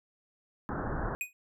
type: low-pass noise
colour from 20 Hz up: pink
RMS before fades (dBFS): -34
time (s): 0.69-1.15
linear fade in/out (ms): 0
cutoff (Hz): 1700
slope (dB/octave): 96
type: tone with exponential decay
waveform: square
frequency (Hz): 2489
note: D#7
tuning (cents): 0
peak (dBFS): -28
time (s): 1.21-1.33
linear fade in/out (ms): 1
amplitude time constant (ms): 25
effects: none